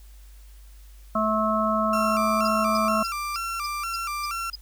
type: harmonic tone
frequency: 217.2 Hz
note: A3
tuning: 22 cents flat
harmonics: 1 / 3 / 5 / 6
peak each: -26 / -26 / -26 / -26 dBFS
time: 1.15-3.03 s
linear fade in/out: 5 ms
type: tone with vibrato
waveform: 35% pulse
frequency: 1267 Hz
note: D#6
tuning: 31 cents sharp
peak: -26 dBFS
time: 1.93-4.5 s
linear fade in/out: 2 ms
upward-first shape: square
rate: 2.1 Hz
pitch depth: 120 cents each way
type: tone bursts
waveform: triangle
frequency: 4978 Hz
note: D#8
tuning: in tune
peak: -29 dBFS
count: 8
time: 2.45-4.556 s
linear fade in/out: 5 ms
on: 27 ms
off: 270 ms
effects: added 50 Hz sine -44 dBFS peak until 4.61 s + white hiss -58 dBFS RMS until 4.61 s